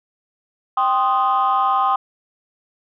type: chord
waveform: sine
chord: C minor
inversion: second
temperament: equal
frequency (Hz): 784 / 1046.5 / 1244.5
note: G5 / C6 / Eb6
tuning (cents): 0 / 0 / 0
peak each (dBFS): -18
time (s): 0.77-1.96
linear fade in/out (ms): 5
effects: tanh soft clip ceiling -9 dBFS